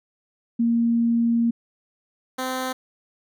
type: tone pair in turn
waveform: sine / 10% pulse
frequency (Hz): 233 / 258.2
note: A#3 / C4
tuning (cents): -1 / -23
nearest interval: major second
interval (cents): 178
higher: second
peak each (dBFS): -17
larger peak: neither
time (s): 0.59-1.51 / 2.38-2.73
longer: first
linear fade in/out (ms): 10
effects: none